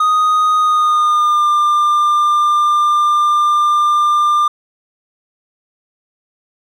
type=tone with pitch glide; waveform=triangle; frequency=1244.5 to 1195.9 Hz; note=D#6 to D6; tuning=0 to +31 cents; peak=-8 dBFS; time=0-4.48 s; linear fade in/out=5 ms; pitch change=-69 cents; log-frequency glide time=0.58-1.47 s; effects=none